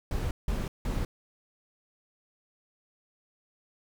brown noise bursts, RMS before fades -30 dBFS, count 3, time 0.11-1.05 s, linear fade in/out 2 ms, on 200 ms, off 170 ms, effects none

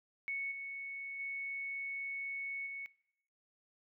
sine tone with level steps, 2214 Hz, C#7, 3 cents flat, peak -35 / -40 / -37 / -40 dBFS, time 0.28-2.86 s, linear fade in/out 0 ms, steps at 0.51 / 1.19 / 2.66 s, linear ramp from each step 10 ms, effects noise-tail reverb RT60 0.8 s tail -21 dB re dry

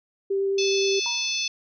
sine tone with vibrato, 392 Hz, G4, in tune, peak -21 dBFS, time 0.3-1 s, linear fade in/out 10 ms, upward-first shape triangle, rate 9.4 Hz, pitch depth 8 cents each way
harmonic tone, 870 Hz, A5, 20 cents flat, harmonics 3 / 4 / 5 / 6 / 7, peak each -29 / -30 / -31 / -32 / -32 dBFS, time 0.58-1.48 s, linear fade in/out 5 ms
sine tone with exponential decay, 948 Hz, A#5, 29 cents sharp, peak -30 dBFS, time 1.06-1.41 s, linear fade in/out 0 ms, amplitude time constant 76 ms
effects none

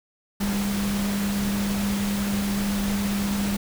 sine tone in noise, 201.2 Hz, G3, 45 cents sharp, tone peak -23 dBFS, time 0.4-3.57 s, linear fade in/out 10 ms, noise pink, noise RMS -31 dBFS, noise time 0.4-3.57 s, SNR +5 dB, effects none

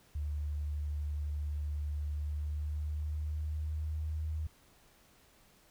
sine tone with pitch glide, 74 to 78.04 Hz, D2 to D#2, +14 to +6 cents, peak -33 dBFS, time 0.15-4.47 s, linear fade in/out 5 ms, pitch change +92 cents, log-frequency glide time 2.12-4.32 s, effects pink hiss -64 dBFS RMS until 5.7 s

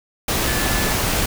sine tone in noise, 1735 Hz, A6, 25 cents flat, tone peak -28 dBFS, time 0.47-0.93 s, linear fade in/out 5 ms, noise pink, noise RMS -20 dBFS, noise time 0.28-1.26 s, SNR -11 dB, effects none

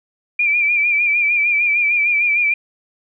sine tone with vibrato, 2372 Hz, D7, 17 cents sharp, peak -13 dBFS, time 0.39-2.54 s, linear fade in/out 5 ms, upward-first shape sine, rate 6.6 Hz, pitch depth 55 cents each way, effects none

